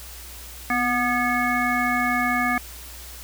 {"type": "harmonic tone with a mistuned harmonic", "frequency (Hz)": 243.4, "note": "B3", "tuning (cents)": -25, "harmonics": [1, 3, 5, 7, 9], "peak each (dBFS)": [-26, -26, -26, -26, -26], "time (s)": [0.7, 2.58], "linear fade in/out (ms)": 2, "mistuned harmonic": 1, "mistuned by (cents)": 36, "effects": ["added 60 Hz sine -41 dBFS peak until 3.23 s", "white hiss -41 dBFS RMS until 3.23 s"]}